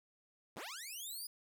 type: linear sweep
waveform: 10% pulse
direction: up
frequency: 87.31 to 5010 Hz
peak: -36 dBFS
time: 0.56-1.27 s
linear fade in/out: 5 ms
effects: none